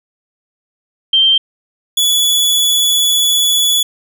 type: tone pair in turn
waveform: sine / sawtooth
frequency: 3145 / 3417 Hz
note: G7 / G#7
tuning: +5 / +49 cents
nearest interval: minor second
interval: 144 cents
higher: second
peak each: -7 dBFS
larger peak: neither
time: 1.13-1.38 / 1.97-3.83 s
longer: second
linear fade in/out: 5 ms
effects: none